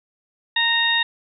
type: harmonic tone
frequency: 927 Hz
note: A#5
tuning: 10 cents flat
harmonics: 1 / 2 / 3 / 4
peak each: -27 / -20 / -26 / -20 dBFS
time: 0.56-1.03 s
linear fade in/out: 5 ms
effects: none